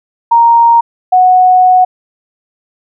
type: tone pair in turn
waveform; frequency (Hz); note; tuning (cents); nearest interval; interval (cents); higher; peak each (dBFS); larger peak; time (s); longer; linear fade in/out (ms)
sine; 932.3 / 736.5; A#5 / F#5; 0 / -8; major third; 408; first; -3; neither; 0.31-0.81 / 1.12-1.85; second; 10
effects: none